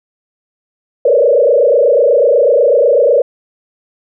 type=tone with frequency modulation; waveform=sine; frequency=524 Hz; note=C5; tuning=2 cents sharp; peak=-6 dBFS; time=1.05-3.22 s; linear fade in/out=5 ms; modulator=28.1 Hz; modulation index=2.5; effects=none